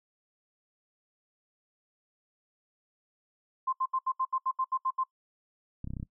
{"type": "tone bursts", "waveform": "sine", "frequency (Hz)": 1046.5, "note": "C6", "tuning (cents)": 0, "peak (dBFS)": -26, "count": 11, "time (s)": [3.67, 5.038], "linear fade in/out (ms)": 10, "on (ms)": 58, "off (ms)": 73}
{"type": "clicks", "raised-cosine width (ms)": 5, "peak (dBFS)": -25, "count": 7, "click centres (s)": [5.844, 5.874, 5.905, 5.936, 5.968, 5.999, 6.029]}
{"effects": ["noise-tail reverb RT60 0.1 s tail -21 dB re dry"]}